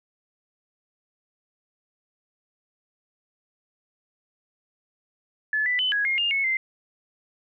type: tone with pitch steps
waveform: sine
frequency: 1724 / 1984 / 3022 / 1662 / 2135 / 2818 / 2198 / 2081 Hz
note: A6 / B6 / F#7 / G#6 / C7 / F7 / C#7 / C7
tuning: -36 / +7 / +36 / +1 / +34 / +15 / -15 / -10 cents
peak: -21 dBFS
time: 5.53-6.57 s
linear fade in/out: 2 ms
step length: 130 ms
effects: none